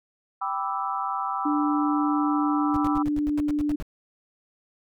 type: chord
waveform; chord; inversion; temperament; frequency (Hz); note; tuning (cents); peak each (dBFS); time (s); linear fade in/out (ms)
sine; E minor seventh; first; equal; 784 / 987.8 / 1174.7 / 1318.5; G5 / B5 / D6 / E6; 0 / 0 / 0 / 0; -31; 0.41-3.03; 10
type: tone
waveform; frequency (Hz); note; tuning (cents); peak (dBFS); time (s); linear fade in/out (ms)
sine; 295.6; D4; +11; -22; 1.45-3.76; 10
type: noise bursts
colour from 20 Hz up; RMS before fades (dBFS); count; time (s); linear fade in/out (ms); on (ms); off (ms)
brown; -32; 11; 2.74-3.825; 0; 25; 81
effects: none